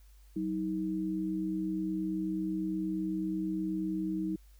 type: tone pair together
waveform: sine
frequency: 188.19 / 316.5 Hz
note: F#3 / D#4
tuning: +30 / +30 cents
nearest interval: major sixth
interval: 900 cents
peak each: -35 / -32 dBFS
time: 0.36-4.36 s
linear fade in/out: 5 ms
effects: added 50 Hz sine -54 dBFS peak until 4.59 s + white hiss -68 dBFS RMS until 4.59 s